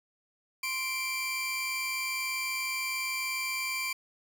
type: tone pair together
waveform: sawtooth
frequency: 1046.5 / 2349 Hz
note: C6 / D7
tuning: 0 / 0 cents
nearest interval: octave + major second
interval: 1400 cents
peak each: -35 / -28 dBFS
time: 0.63-3.93 s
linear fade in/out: 5 ms
effects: none